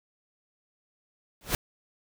pink noise with exponential growth, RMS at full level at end -22 dBFS, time 1.41-1.55 s, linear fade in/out 1 ms, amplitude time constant 30 ms, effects none

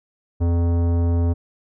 sine tone with tanh clipping, 85.3 Hz, F2, 40 cents flat, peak -18 dBFS, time 0.4-1.34 s, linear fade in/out 20 ms, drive 16 dB, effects none

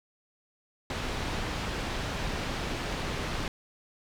pink low-pass noise, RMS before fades -33 dBFS, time 0.9-3.48 s, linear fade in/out 2 ms, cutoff 4400 Hz, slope 12 dB/octave, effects none

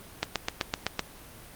click train, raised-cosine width 0.2 ms, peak -8 dBFS, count 7, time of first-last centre 0.23-0.993 s, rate 7.86 Hz, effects pink hiss -48 dBFS RMS until 1.55 s + Opus 32 kbps

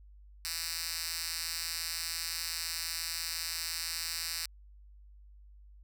5% pulse tone with high-pass filter, 165.8 Hz, E3, 10 cents sharp, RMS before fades -37 dBFS, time 0.45-4.46 s, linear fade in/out 0 ms, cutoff 4100 Hz, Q 1.1, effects added 50 Hz sine -52 dBFS peak until 5.83 s

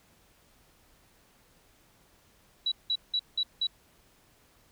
sine tone bursts, 3918 Hz, B7, 15 cents flat, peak -25 dBFS, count 5, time 2.66-3.67 s, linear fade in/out 5 ms, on 58 ms, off 180 ms, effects pink hiss -63 dBFS RMS until 4.71 s

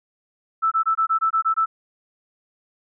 sine tone bursts, 1318.5 Hz, E6, in tune, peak -16 dBFS, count 9, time 0.62-1.66 s, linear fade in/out 20 ms, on 96 ms, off 22 ms, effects none

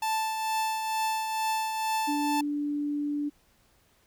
45% pulse tone with tremolo, 880 Hz, A5, in tune, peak -25 dBFS, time 0.02-2.41 s, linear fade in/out 5 ms, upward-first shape triangle, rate 2.2 Hz, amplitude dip 45%
sine tone, 291.9 Hz, D4, 10 cents flat, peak -27 dBFS, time 2.07-3.3 s, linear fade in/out 20 ms
effects pink hiss -65 dBFS RMS until 4.06 s

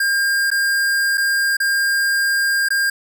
square tone with dropouts, 1606 Hz, G6, 41 cents sharp, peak -16 dBFS, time 0-2.9 s, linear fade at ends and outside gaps 5 ms, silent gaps 0.504-0.514 / 1.174-1.178 / 1.569-1.601 / 2.687-2.704 s, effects none

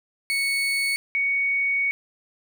35% pulse / sine tone pair in turn, 2217 / 2232 Hz, C#7 / C#7, 0 / +11 cents, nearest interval unison, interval 11 cents, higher second, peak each -20 dBFS, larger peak neither, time 0.3-0.96 / 1.15-1.91 s, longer second, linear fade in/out 0 ms, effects none

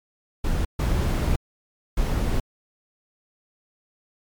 brown noise bursts at uneven times, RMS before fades -22 dBFS, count 3, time 0.44-0.65 / 0.79-1.36 / 1.97-2.4 s, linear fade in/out 5 ms, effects MP3 96 kbps

